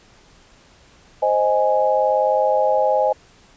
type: chord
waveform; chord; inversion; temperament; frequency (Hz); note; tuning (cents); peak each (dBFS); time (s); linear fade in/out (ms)
sine; Ab major; first; equal; 523.3 / 622.3 / 830.6; C5 / Eb5 / Ab5; 0 / 0 / 0; -19; 1.22-3.13; 10
effects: pink hiss -51 dBFS RMS until 3.56 s + resampled to 16000 Hz